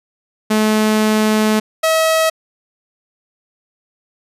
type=tone pair in turn; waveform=sawtooth; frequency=215.5 / 642.4 Hz; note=A3 / E5; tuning=-36 / -45 cents; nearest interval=octave + perfect fifth; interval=1891 cents; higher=second; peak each=-8 dBFS; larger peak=neither; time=0.5-1.6 / 1.83-2.3 s; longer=first; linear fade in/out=10 ms; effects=resampled to 32000 Hz